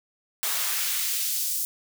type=noise with high-pass filter sweep; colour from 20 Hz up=white; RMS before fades=-27 dBFS; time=0.43-1.65 s; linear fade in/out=0 ms; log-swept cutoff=650 to 7300 Hz; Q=0.8; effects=none